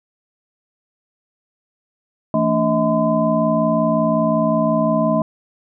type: tone cluster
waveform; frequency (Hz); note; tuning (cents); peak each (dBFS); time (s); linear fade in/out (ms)
sine; 164.6 / 224.1 / 289.7 / 637 / 1020; E3 / A3 / D4 / D#5 / C6; -2 / +32 / -24 / +41 / -44; -23 / -19 / -23 / -18 / -23; 2.34-5.22; 2
effects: none